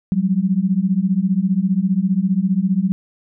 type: beating tone pair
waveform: sine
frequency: 180.7 / 195.7 Hz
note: F#3 / G3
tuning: -41 / -3 cents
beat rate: 15 Hz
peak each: -18 / -17 dBFS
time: 0.12-2.92 s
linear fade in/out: 0 ms
effects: none